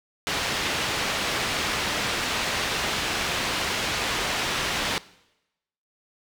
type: low-pass noise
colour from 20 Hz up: white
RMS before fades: -27 dBFS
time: 0.27-4.98 s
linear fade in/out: 0 ms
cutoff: 3700 Hz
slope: 12 dB/octave
effects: noise-tail reverb RT60 0.9 s tail -20 dB re dry